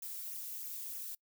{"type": "noise with flanger", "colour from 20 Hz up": "violet", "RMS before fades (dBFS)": -43, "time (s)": [0.02, 1.15], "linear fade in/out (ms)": 5, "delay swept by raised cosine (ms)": [0.22, 2.82], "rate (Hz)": 3.2, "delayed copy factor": -0.75, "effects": ["noise-tail reverb RT60 0.1 s tail -25 dB re dry"]}